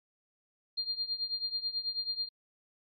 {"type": "tone with tremolo", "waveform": "sine", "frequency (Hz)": 4200, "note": "C8", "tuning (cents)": 6, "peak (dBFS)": -28, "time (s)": [0.77, 2.29], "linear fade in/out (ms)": 10, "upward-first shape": "triangle", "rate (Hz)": 9.2, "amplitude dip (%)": 90, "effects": ["MP3 32 kbps"]}